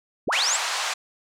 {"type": "linear sweep", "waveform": "sine", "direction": "up", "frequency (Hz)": [48.13, 8090], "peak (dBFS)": -21, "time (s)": [0.27, 0.57], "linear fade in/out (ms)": 10}
{"type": "band-pass noise", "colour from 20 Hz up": "pink", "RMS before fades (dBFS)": -27, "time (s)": [0.32, 0.94], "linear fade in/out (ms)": 10, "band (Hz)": [750, 7900], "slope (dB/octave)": 24}
{"effects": []}